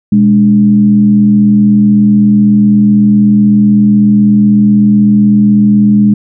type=tone with frequency modulation; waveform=sine; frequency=207.1 Hz; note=G#3; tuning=5 cents flat; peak=-3 dBFS; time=0.12-6.14 s; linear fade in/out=5 ms; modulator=83.9 Hz; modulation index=0.46; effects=none